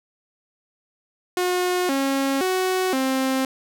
sawtooth tone with pitch steps, 361.1 / 272.6 / 371.9 / 263.9 Hz, F#4 / C#4 / F#4 / C4, -42 / -29 / +9 / +15 cents, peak -16 dBFS, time 1.37-3.45 s, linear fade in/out 2 ms, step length 520 ms, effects none

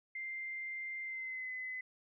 sine tone with pitch glide, 2093 to 2026 Hz, C7 to B6, 0 to +44 cents, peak -39 dBFS, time 0.15-1.81 s, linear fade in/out 5 ms, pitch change -56 cents, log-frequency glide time 1.02-1.51 s, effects none

